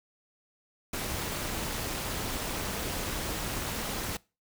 pink noise with amplitude modulation, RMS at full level -31 dBFS, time 0.93-4.17 s, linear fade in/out 5 ms, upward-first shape sine, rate 253 Hz, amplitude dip 65%, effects noise-tail reverb RT60 0.3 s tail -23 dB re dry

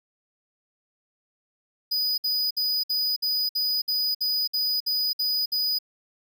square tone bursts, 4962 Hz, D#8, 6 cents flat, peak -23 dBFS, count 12, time 1.91-5.788 s, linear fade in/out 10 ms, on 270 ms, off 58 ms, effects none

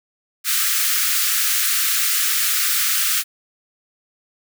white high-pass noise, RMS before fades -19 dBFS, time 0.44-3.24 s, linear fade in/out 50 ms, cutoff 1200 Hz, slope 96 dB/octave, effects none

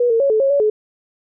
sine tone with pitch steps, 485.5 / 456 / 555 / 435.3 / 546 / 567 / 426.9 Hz, B4 / A#4 / C#5 / A4 / C#5 / C#5 / G#4, -30 / -38 / +2 / -19 / -26 / +39 / +48 cents, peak -12 dBFS, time 0-0.7 s, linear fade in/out 5 ms, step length 100 ms, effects none

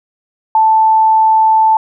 sine tone, 880 Hz, A5, in tune, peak -6 dBFS, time 0.55-1.77 s, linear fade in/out 2 ms, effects none

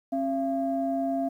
sine tone pair together, 269.9 / 680 Hz, C#4 / F5, -46 / -46 cents, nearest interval octave + major third, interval 1600 cents, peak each -27 dBFS, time 0.12-1.29 s, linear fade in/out 10 ms, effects tanh soft clip ceiling -17 dBFS + 10-bit

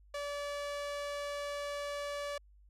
sawtooth tone with low-pass filter, 576 Hz, D5, 34 cents flat, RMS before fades -39 dBFS, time 0.14-2.38 s, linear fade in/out 5 ms, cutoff 9400 Hz, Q 0.53, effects added 50 Hz sine -58 dBFS peak until 2.69 s

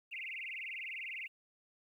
sine tone with vibrato, 2386 Hz, D7, 27 cents sharp, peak -40 dBFS, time 0.11-1.28 s, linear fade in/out 20 ms, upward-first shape sine, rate 20 Hz, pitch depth 280 cents each way, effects 12-bit

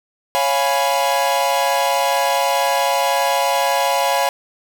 45% pulse chord, C# dominant seventh, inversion none, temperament equal, 554.4 / 698.5 / 830.6 / 987.8 Hz, C#5 / E#5 / G#5 / B5, 0 / 0 / 0 / 0 cents, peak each -21 dBFS, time 0.35-4.29 s, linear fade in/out 0 ms, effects none

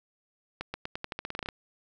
accelerating click train, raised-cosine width 0.3 ms, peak -18 dBFS, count 14, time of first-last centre 0.61-1.488 s, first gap 130 ms, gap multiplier 0.88, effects none

